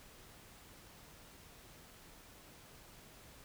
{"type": "silence", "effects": ["pink hiss -58 dBFS RMS until 3.44 s"]}